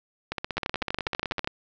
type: two click trains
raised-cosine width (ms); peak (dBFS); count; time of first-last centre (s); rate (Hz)
0.3; -13 / -11; 19 / 12; 0.32-1.445 / 0.58-1.474; 16 / 12.3
effects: resampled to 16000 Hz + 8-bit